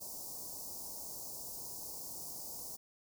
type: band-stop noise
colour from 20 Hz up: white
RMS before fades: -45 dBFS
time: 0-2.77 s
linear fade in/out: 20 ms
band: 980 to 4800 Hz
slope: 48 dB/octave
effects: none